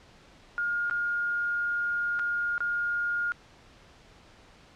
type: tone with dropouts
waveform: sine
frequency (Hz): 1420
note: F6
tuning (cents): +28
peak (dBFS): -26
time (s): 0.58-3.32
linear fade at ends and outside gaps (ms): 0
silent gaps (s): 0.898-0.91 / 2.191-2.195 / 2.58-2.605
effects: pink hiss -55 dBFS RMS until 4.75 s + low-pass 5000 Hz 12 dB/octave